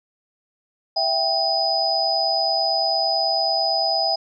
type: tone cluster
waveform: sine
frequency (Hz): 657 / 786 / 4988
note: E5 / G5 / D#8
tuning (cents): -6 / +4 / +3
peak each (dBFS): -24 / -23 / -21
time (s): 0.96-4.16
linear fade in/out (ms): 10
effects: none